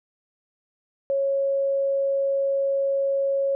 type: tone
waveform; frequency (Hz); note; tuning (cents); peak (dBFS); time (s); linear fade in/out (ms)
sine; 550; C#5; -14; -20; 1.1-3.55; 0
effects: none